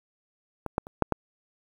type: clicks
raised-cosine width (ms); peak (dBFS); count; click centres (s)
1; -17 / -10 / -27 / -6 / -10; 5; 0.663 / 0.781 / 0.869 / 1.023 / 1.123
effects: 8-bit